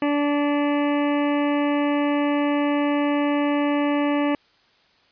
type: harmonic tone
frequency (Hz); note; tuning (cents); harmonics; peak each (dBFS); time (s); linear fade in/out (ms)
290; D4; -22; 1 / 2 / 3 / 4 / 6 / 7 / 8 / 9 / 10; -20 / -26 / -30 / -32 / -36 / -37 / -38 / -39 / -40; 0.02-4.35; 2
effects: white hiss -59 dBFS RMS until 5.11 s + resampled to 11025 Hz